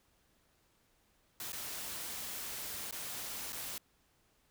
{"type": "noise with dropouts", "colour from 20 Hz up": "white", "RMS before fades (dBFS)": -42, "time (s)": [1.4, 3.78], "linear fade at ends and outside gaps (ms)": 1, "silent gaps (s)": [[1.521, 1.53], [2.91, 2.925], [3.523, 3.529]], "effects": ["pink hiss -72 dBFS RMS until 4.5 s"]}